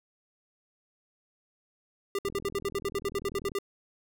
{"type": "tone bursts", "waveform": "square", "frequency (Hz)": 398.5, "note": "G4", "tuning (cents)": 28, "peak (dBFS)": -28, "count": 15, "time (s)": [2.15, 3.587], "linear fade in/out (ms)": 2, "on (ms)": 37, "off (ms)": 63}
{"type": "click train", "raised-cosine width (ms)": 3, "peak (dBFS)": -31, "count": 52, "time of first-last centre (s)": [2.25, 3.519], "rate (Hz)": 40.2}
{"effects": []}